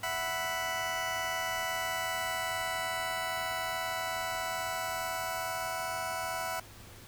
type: chord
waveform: 20% pulse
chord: E suspended second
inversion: none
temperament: just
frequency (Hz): 659.3 / 741.7 / 988.9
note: E5 / F#5 / B5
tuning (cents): 0 / +4 / +2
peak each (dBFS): -32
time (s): 0.03-6.6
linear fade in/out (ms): 5
effects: added 102 Hz sine -55 dBFS peak until 7.07 s + pink hiss -52 dBFS RMS until 7.07 s